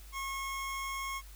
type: tone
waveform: 25% pulse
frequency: 1087 Hz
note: C#6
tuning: 34 cents flat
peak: -32 dBFS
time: 0.12-1.22 s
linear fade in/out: 50 ms
effects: added 50 Hz sine -48 dBFS peak until 1.35 s + white hiss -57 dBFS RMS until 1.35 s